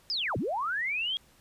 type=linear two-way sweep; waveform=sine; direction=down then up; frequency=5274 to 80.3 to 3318 Hz; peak=-28 dBFS; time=0.1-1.17 s; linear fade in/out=0 ms; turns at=0.37 s; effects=pink hiss -61 dBFS RMS until 1.4 s + resampled to 32000 Hz